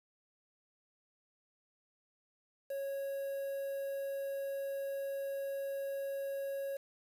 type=tone with quantisation; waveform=triangle; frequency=551 Hz; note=C#5; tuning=11 cents flat; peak=-34 dBFS; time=2.7-6.77 s; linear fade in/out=5 ms; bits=9; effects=none